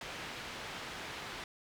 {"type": "low-pass noise", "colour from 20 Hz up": "white", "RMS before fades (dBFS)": -44, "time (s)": [0.01, 1.44], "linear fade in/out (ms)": 2, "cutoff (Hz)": 2900, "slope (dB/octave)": 12, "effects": []}